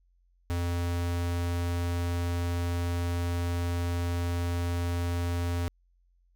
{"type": "tone", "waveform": "square", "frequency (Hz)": 86.7, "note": "F2", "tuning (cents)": -12, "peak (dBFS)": -28, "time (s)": [0.5, 5.68], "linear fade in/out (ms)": 0, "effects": ["added 44 Hz sine -63 dBFS peak until 6.35 s"]}